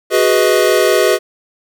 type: chord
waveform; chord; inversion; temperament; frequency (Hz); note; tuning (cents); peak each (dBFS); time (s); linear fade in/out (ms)
square; G# minor seventh; third; equal with one note detuned; 370 / 415.3 / 493.9 / 632; F#4 / G#4 / B4 / D#5; 0 / 0 / 0 / +27; -16; 0.1-1.19; 50
effects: none